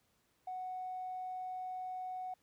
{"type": "tone with tanh clipping", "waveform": "triangle", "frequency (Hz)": 740, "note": "F#5", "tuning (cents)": 0, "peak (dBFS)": -39, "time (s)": [0.47, 2.34], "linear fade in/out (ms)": 5, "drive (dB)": 4, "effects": ["pink hiss -75 dBFS RMS until 2.42 s", "high-pass 60 Hz 12 dB/octave"]}